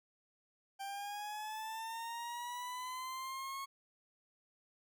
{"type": "linear sweep", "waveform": "40% pulse", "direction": "up", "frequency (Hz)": [784, 1098], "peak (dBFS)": -40, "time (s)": [0.79, 3.66], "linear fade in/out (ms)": 20, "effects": []}